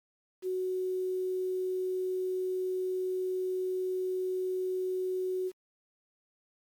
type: tone with quantisation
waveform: sine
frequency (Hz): 370.8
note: F#4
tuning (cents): +4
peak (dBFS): -29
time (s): 0.42-5.52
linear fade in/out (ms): 50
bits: 9
effects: MP3 96 kbps